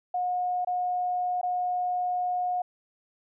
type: tone with dropouts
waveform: sine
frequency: 722 Hz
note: F#5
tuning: 43 cents flat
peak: -25 dBFS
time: 0.14-2.62 s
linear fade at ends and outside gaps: 5 ms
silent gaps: 0.648-0.671 / 1.414-1.43 s
effects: none